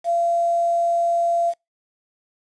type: tone with quantisation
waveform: sine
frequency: 684 Hz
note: F5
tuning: 36 cents flat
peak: -17 dBFS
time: 0.04-1.54 s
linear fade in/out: 50 ms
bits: 7
effects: noise-tail reverb RT60 0.2 s tail -26 dB re dry + resampled to 22050 Hz